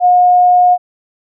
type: tone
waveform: sine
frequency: 719 Hz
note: F#5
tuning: 50 cents flat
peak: -5 dBFS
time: 0-0.78 s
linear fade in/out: 50 ms
effects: none